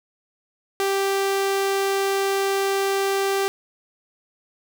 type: tone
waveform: sawtooth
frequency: 392 Hz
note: G4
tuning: in tune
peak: -16 dBFS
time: 0.8-3.48 s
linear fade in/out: 0 ms
effects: 8-bit